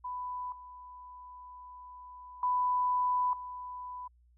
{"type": "tone with level steps", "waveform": "sine", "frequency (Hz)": 995, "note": "B5", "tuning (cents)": 13, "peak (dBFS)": [-35, -46, -26, -39], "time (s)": [0.04, 4.08], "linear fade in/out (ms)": 10, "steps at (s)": [0.52, 2.43, 3.33], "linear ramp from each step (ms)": 2, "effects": ["added 60 Hz sine -61 dBFS peak until 4.37 s"]}